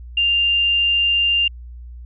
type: tone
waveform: sine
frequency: 2794 Hz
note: F7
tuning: in tune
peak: -14 dBFS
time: 0.17-1.48 s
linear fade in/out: 5 ms
effects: added 60 Hz sine -33 dBFS peak until 2.05 s